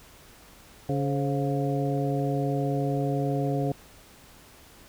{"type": "harmonic tone with a mistuned harmonic", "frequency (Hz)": 141.2, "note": "C#3", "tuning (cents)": 32, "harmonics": [1, 2, 3, 4, 5], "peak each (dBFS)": [-27, -30, -32, -33, -34], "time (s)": [0.89, 3.72], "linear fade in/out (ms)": 2, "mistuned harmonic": 4, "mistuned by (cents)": -99, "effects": ["pink hiss -52 dBFS RMS until 4.88 s"]}